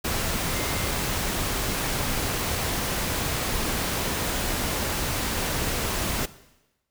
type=tone in noise; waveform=sine; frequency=2093 Hz; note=C7; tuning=in tune; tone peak=-37 dBFS; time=0.55-0.9 s; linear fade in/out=10 ms; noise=pink; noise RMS=-27 dBFS; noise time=0.04-6.26 s; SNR=-13 dB; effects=noise-tail reverb RT60 1.0 s tail -17 dB re dry